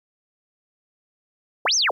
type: linear two-way sweep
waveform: sine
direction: up then down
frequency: 248.4 to 6510 to 319.6 Hz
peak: -17 dBFS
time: 1.65-1.91 s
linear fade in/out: 5 ms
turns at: 1.75 s
effects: 9-bit